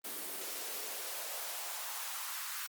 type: noise with high-pass filter sweep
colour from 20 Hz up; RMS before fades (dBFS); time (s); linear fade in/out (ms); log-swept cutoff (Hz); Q
white; -41; 0.04-2.67; 10; 280 to 1300; 2.2
effects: Opus 32 kbps